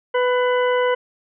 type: harmonic tone with a mistuned harmonic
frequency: 496.9 Hz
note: B4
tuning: 11 cents sharp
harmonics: 1 / 2 / 3 / 4 / 6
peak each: -17 / -23 / -27 / -29 / -33 dBFS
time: 0.14-0.95 s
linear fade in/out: 10 ms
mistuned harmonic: 4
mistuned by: +22 cents
effects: none